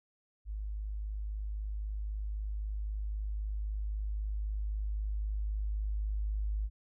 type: tone with level ramp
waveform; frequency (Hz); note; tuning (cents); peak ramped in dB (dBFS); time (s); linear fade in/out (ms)
sine; 51.91; G#1; 0; -35 to -30; 0.45-6.7; 50
effects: none